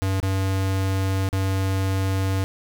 square tone with dropouts, 95.9 Hz, G2, 37 cents flat, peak -21 dBFS, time 0.02-2.44 s, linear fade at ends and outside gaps 0 ms, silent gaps 0.201-0.229 / 1.289-1.329 s, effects none

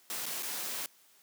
white noise with dropouts, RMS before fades -37 dBFS, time 0.1-0.86 s, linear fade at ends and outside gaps 1 ms, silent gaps 0.257-0.263 / 0.425-0.43 s, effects white hiss -63 dBFS RMS until 1.22 s + high-pass 200 Hz 12 dB/octave

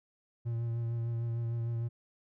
triangle tone with vibrato, 116.54 Hz, A#2, in tune, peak -29 dBFS, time 0.45-1.89 s, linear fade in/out 20 ms, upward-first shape sine, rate 6.6 Hz, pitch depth 21 cents each way, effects none

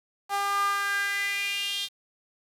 sawtooth tone with high-pass filter sweep, 400.8 Hz, G4, 38 cents sharp, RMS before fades -28 dBFS, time 0.29-1.89 s, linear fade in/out 50 ms, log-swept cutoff 890 to 3500 Hz, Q 5.6, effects resampled to 32000 Hz + 8-bit

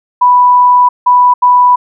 sine tone bursts at uneven times, 987.8 Hz, B5, in tune, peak -3 dBFS, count 3, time 0.21-0.89 / 1.06-1.34 / 1.42-1.76 s, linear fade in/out 10 ms, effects none

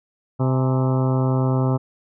harmonic tone with a mistuned harmonic, 130.1 Hz, C3, 9 cents flat, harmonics 1 / 2 / 3 / 4 / 5 / 6 / 7 / 8 / 9 / 10, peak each -18 / -24 / -28 / -30 / -32 / -34 / -35 / -36 / -37 / -38 dBFS, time 0.39-1.78 s, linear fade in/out 20 ms, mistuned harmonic 6, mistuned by +92 cents, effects none

